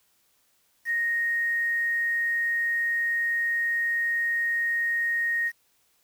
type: tone with quantisation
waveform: sine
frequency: 1864.7 Hz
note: A#6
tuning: in tune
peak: -23 dBFS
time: 0.85-5.52 s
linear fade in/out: 50 ms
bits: 8
effects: white hiss -67 dBFS RMS until 6.03 s